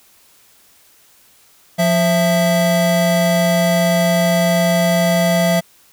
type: tone pair together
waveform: square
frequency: 175.87 / 664 Hz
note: F3 / E5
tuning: +12 / +12 cents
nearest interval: octave + major seventh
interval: 2300 cents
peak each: -16 dBFS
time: 1.78-5.61 s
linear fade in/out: 20 ms
effects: white hiss -51 dBFS RMS until 5.92 s